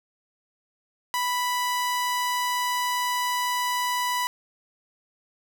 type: tone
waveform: sawtooth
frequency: 987.8 Hz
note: B5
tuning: in tune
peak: -20 dBFS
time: 1.14-4.27 s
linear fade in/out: 0 ms
effects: none